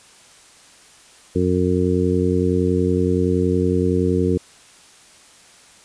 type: harmonic tone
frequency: 90.7 Hz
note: F#2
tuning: 34 cents flat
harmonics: 1 / 2 / 3 / 4 / 5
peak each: -22 / -22 / -22 / -22 / -22 dBFS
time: 1.35-4.38 s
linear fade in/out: 10 ms
effects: white hiss -48 dBFS RMS until 5.84 s + resampled to 22050 Hz